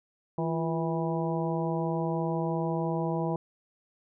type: harmonic tone with a mistuned harmonic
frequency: 163.1 Hz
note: E3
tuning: 18 cents flat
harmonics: 1 / 2 / 3 / 4 / 5 / 6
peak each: -30 / -33 / -35 / -36 / -37 / -38 dBFS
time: 0.38-3.36 s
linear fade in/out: 2 ms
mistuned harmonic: 2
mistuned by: +74 cents
effects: none